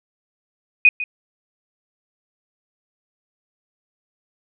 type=tone with echo; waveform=sine; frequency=2489 Hz; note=D#7; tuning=in tune; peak=-7 dBFS; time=0.85-0.89 s; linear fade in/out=2 ms; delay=150 ms; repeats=1; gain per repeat=-15 dB; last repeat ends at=1.04 s; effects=none